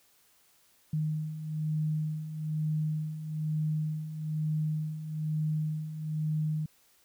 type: beating tone pair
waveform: sine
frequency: 153.7 / 154.8 Hz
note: D#3 / D#3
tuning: -21 / -9 cents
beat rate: 1.1 Hz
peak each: -36 / -30 dBFS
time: 0.93-6.66 s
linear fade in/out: 5 ms
effects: white hiss -65 dBFS RMS until 7.04 s